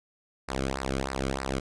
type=tone with flanger; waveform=sawtooth; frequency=66.7 Hz; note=C2; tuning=34 cents sharp; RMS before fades=-31 dBFS; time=0.48-1.6 s; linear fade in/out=10 ms; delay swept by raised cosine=0.3 to 1.14 ms; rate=3.2 Hz; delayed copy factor=-0.85; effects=resampled to 22050 Hz